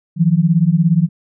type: beating tone pair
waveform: sine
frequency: 158.9 / 175.9 Hz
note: D#3 / F3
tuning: +37 / +13 cents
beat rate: 17 Hz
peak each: -13 dBFS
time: 0.16-1.09 s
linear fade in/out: 50 ms
effects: none